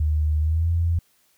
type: tone with pitch glide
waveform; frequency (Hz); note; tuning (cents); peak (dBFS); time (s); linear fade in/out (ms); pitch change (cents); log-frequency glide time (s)
sine; 76.5 to 84.39; D#2 to E2; -29 to +41; -18; 0-0.99; 5; +170; 0.4-0.7
effects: white hiss -63 dBFS RMS until 1.37 s